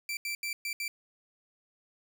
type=tone bursts at uneven times; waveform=sawtooth; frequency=2340 Hz; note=D7; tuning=7 cents flat; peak=-29 dBFS; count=5; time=0.09-0.17 / 0.25-0.35 / 0.43-0.53 / 0.65-0.73 / 0.8-0.88 s; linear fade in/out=2 ms; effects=none